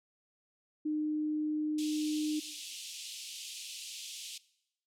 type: tone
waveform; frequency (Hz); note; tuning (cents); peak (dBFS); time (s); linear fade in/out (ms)
sine; 304.8; D#4; -36; -30; 0.85-2.4; 10
type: high-pass noise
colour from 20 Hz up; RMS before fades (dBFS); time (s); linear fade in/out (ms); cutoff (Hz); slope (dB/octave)
pink; -42; 1.78-4.38; 5; 2700; 48
effects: noise-tail reverb RT60 0.8 s tail -20 dB re dry + low-pass 9000 Hz 12 dB/octave